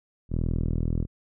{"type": "tone with low-pass filter", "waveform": "5% pulse", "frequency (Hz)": 40.79, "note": "E1", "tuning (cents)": -17, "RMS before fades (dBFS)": -26, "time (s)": [0.29, 1.07], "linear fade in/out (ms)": 50, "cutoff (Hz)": 160, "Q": 0.52, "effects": []}